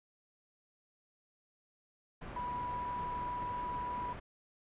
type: low-pass noise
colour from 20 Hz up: pink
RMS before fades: -46 dBFS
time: 2.21-4.2 s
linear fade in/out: 10 ms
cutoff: 1900 Hz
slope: 12 dB/octave
type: tone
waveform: sine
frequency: 982 Hz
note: B5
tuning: 10 cents flat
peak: -36 dBFS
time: 2.36-4.13 s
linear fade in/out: 5 ms
effects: resampled to 8000 Hz